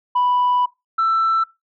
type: tone pair in turn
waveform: sine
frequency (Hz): 987.8 / 1330.8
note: B5 / E6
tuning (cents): 0 / +16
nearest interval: perfect fourth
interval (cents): 516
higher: second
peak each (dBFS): -13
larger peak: neither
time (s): 0.15-0.66 / 0.98-1.44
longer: first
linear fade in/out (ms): 10
effects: noise-tail reverb RT60 0.2 s tail -20 dB re dry + tanh soft clip ceiling -12 dBFS